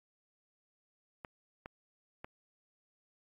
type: clicks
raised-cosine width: 0.5 ms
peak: -28 dBFS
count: 3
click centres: 1.248 / 1.659 / 2.245 s
effects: AAC 64 kbps